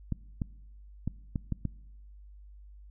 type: clicks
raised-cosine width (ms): 5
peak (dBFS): -18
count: 6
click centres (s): 0.123 / 0.418 / 1.076 / 1.358 / 1.523 / 1.653
effects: noise-tail reverb RT60 1.0 s tail -22 dB re dry + added 50 Hz sine -48 dBFS peak until 2.9 s